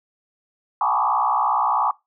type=tone with frequency modulation; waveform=sine; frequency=987.8 Hz; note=B5; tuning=in tune; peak=-17 dBFS; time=0.81-1.91 s; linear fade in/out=2 ms; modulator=61.2 Hz; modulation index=3.5; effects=noise-tail reverb RT60 0.2 s tail -21 dB re dry